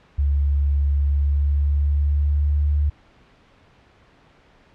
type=tone with pitch glide; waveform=sine; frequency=71 to 73.29 Hz; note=C#2 to D2; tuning=+42 to -3 cents; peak=-16 dBFS; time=0.18-2.9 s; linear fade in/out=10 ms; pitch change=+55 cents; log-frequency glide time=1.04-2.65 s; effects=pink hiss -54 dBFS RMS until 4.74 s + low-pass 3000 Hz 12 dB/octave